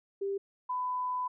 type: tone pair in turn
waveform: sine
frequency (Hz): 395.3 / 1000.7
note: G4 / B5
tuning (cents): +15 / +23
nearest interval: octave + major third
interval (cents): 1608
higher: second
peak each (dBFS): -30 / -30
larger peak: neither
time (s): 0.21-0.38 / 0.69-1.28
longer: second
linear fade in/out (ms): 10
effects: none